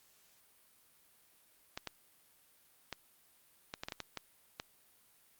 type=clicks; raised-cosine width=0.2 ms; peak=-22 dBFS; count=10; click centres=1.775 / 1.873 / 2.927 / 3.739 / 3.835 / 3.885 / 3.922 / 4.003 / 4.173 / 4.599 s; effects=white hiss -67 dBFS RMS until 5.39 s + Opus 48 kbps